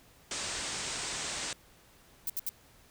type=low-pass noise; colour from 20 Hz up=white; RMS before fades=-37 dBFS; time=0.31-1.53 s; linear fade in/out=2 ms; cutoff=8800 Hz; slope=96 dB/octave
type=noise bursts; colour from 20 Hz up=violet; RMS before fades=-33 dBFS; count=3; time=2.27-2.492 s; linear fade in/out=2 ms; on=28 ms; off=69 ms
effects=pink hiss -60 dBFS RMS until 2.9 s